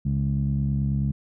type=tone with low-pass filter; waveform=15% pulse; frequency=69.3 Hz; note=C#2; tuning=in tune; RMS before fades=-24 dBFS; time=0.05-1.12 s; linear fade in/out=10 ms; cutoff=170 Hz; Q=3.5; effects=none